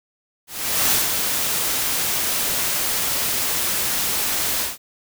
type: noise with ADSR envelope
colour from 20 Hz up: white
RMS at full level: -17 dBFS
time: 0.47-4.78 s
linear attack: 440 ms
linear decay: 160 ms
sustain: -5 dB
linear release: 170 ms
effects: none